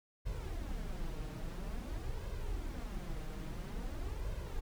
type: noise with flanger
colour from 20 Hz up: brown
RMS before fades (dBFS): -40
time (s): 0.25-4.61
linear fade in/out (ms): 20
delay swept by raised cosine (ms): 1.9 to 6.5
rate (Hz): 0.49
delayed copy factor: +0.6
effects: none